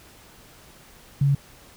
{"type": "tone", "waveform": "sine", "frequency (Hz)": 140, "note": "C#3", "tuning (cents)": 18, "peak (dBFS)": -16, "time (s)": [1.21, 1.35], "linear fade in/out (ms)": 5, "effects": ["pink hiss -50 dBFS RMS until 1.76 s"]}